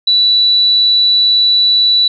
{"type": "tone", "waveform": "sine", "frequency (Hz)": 3951, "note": "B7", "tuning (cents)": 0, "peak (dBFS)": -7, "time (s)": [0.07, 2.08], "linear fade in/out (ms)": 5, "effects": []}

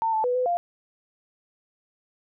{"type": "tone with pitch steps", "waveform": "sine", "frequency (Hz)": [900, 876, 494.3, 504, 697], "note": ["A5", "A5", "B4", "B4", "F5"], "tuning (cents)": [39, -8, 1, 35, -4], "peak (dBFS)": -21, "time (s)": [0.02, 0.57], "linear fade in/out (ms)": 0, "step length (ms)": 110, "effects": []}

